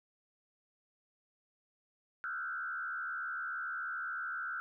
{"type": "tone with frequency modulation", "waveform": "sine", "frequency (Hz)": 1442, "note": "F#6", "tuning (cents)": -45, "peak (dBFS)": -36, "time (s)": [2.24, 4.6], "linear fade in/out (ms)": 0, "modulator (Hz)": 73.6, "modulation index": 1.6, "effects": []}